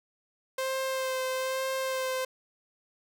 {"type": "tone with vibrato", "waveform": "sawtooth", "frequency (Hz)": 523.3, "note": "C5", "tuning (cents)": 0, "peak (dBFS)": -25, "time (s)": [0.58, 2.25], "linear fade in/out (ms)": 5, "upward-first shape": "sine", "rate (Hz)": 1.1, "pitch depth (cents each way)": 17, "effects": []}